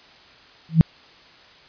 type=tone with exponential growth; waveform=sine; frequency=162.1 Hz; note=E3; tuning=29 cents flat; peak=-4 dBFS; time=0.69-0.81 s; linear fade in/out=0 ms; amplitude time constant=26 ms; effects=white hiss -49 dBFS RMS until 1.68 s + resampled to 11025 Hz